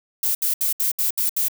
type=noise bursts; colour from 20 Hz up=violet; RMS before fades=-21 dBFS; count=7; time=0.23-1.484 s; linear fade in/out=5 ms; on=120 ms; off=69 ms; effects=none

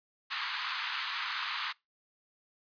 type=band-pass noise; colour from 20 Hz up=pink; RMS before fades=-36 dBFS; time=0.3-1.73 s; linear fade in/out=20 ms; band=1000 to 4600 Hz; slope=48 dB/octave; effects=noise-tail reverb RT60 0.2 s tail -23 dB re dry + resampled to 11025 Hz

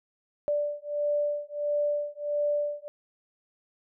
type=beating tone pair; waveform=sine; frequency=586 / 587.5 Hz; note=D5 / D5; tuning=-4 / +1 cents; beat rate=1.5 Hz; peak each=-29 dBFS; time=0.48-2.88 s; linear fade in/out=0 ms; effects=none

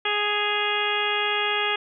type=harmonic tone with a mistuned harmonic; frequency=415.7 Hz; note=G#4; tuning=2 cents sharp; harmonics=1 / 2 / 3 / 4 / 5 / 6 / 7 / 8; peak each=-30 / -30 / -30 / -30 / -30 / -30 / -30 / -30 dBFS; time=0.05-1.76 s; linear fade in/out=5 ms; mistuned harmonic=7; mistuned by=-42 cents; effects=none

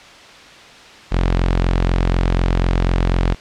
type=tone; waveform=sawtooth; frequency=44.05 Hz; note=F1; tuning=16 cents sharp; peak=-10 dBFS; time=1.11-3.35 s; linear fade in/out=20 ms; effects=white hiss -40 dBFS RMS until 3.4 s + low-pass 4000 Hz 12 dB/octave

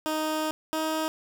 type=tone pair in turn; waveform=15% pulse; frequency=311.1 / 315.3 Hz; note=D#4 / D#4; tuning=0 / +23 cents; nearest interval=unison; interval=23 cents; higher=second; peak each=-20 dBFS; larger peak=neither; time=0.06-0.51 / 0.73-1.08 s; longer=first; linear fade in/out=0 ms; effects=none

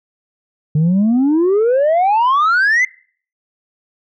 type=exponential sweep; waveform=sine; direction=up; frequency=147.3 to 2093 Hz; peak=-8 dBFS; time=0.75-2.85 s; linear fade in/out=5 ms; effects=noise-tail reverb RT60 0.5 s tail -25 dB re dry + tanh soft clip ceiling -9 dBFS

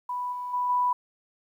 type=tone with level steps; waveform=sine; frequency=987.8 Hz; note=B5; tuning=in tune; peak=-28 / -31 / -24 / -21 dBFS; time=0.09-0.93 s; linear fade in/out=5 ms; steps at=0.32 / 0.53 / 0.69 s; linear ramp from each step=10 ms; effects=10-bit

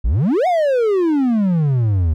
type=exponential two-way sweep; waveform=triangle; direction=up then down; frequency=46.25 to 751 to 75.3 Hz; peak=-11 dBFS; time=0.04-2.14 s; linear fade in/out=10 ms; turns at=0.47 s; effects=none

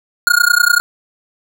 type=tone with amplitude modulation; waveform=square; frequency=1433 Hz; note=F6; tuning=44 cents sharp; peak=-6 dBFS; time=0.27-0.8 s; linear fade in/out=0 ms; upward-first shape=sine; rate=30.3 Hz; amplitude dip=100%; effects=none

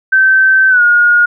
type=tone with pitch glide; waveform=sine; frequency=1546 to 1434.2 Hz; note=G6 to F6; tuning=-24 to +46 cents; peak=-5 dBFS; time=0.12-1.26 s; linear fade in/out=10 ms; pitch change=-130 cents; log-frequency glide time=0.69-0.82 s; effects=none

